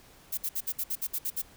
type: noise bursts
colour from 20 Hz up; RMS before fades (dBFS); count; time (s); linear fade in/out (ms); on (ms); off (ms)
violet; -31; 10; 0.32-1.42; 10; 56; 60
effects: pink hiss -56 dBFS RMS until 1.56 s